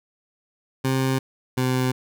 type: tone pair in turn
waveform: 20% pulse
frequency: 132.2 / 128.21 Hz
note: C3 / C3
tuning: +18 / -35 cents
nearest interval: minor second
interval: 53 cents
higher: first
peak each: -15 dBFS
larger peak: neither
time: 0.84-1.19 / 1.57-1.92 s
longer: neither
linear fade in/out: 10 ms
effects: none